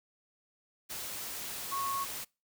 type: tone in noise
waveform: sine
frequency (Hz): 1100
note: C#6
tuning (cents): -14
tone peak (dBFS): -32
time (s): 1.71-2.05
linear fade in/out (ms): 20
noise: white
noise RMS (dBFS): -40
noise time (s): 0.89-2.25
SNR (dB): +5
effects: noise-tail reverb RT60 0.3 s tail -26 dB re dry